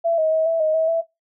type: tone with pitch steps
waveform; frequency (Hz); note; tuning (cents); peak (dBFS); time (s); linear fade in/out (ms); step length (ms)
sine; 670 / 632 / 638 / 658 / 625 / 643 / 661; E5 / D#5 / D#5 / E5 / D#5 / E5 / E5; +28 / +27 / +43 / -3 / +8 / -43 / +5; -16; 0.04-1.02; 20; 140
effects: noise-tail reverb RT60 0.2 s tail -21 dB re dry